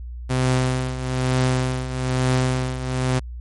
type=tone with tremolo; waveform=sawtooth; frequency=128.3 Hz; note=C3; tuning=34 cents flat; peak=-12 dBFS; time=0.29-3.2 s; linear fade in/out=20 ms; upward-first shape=triangle; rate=1.1 Hz; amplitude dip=75%; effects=added 60 Hz sine -30 dBFS peak until 3.4 s + MP3 48 kbps